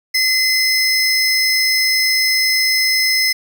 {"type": "tone pair together", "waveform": "45% pulse", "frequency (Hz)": [2050, 5182], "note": ["C7", "E8"], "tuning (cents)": [-36, -30], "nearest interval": "octave + major third", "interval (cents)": 1606, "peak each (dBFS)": -16, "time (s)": [0.14, 3.33], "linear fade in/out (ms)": 10, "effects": ["8-bit"]}